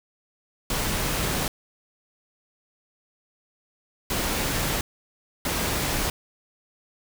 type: noise bursts at uneven times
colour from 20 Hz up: pink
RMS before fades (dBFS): -26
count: 3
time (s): 0.7-1.48 / 4.1-4.81 / 5.45-6.1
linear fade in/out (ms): 2
effects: none